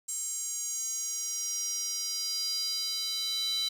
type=tone with high-pass filter sweep; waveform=square; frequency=440 Hz; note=A4; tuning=in tune; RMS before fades=-33 dBFS; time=0.08-3.69 s; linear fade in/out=10 ms; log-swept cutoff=7600 to 3900 Hz; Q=6.6; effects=none